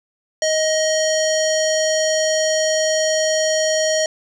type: tone with low-pass filter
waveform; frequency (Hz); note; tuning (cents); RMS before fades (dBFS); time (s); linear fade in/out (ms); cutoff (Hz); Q
square; 627; D#5; +13; -18; 0.42-4.06; 2; 6200; 4.9
effects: none